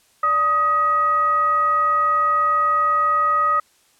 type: tone with frequency modulation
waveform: sine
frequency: 1254 Hz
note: D#6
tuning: 13 cents sharp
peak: -15 dBFS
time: 0.23-3.6 s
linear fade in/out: 5 ms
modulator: 671 Hz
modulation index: 0.36
effects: white hiss -58 dBFS RMS until 3.99 s + low-pass 11000 Hz 12 dB/octave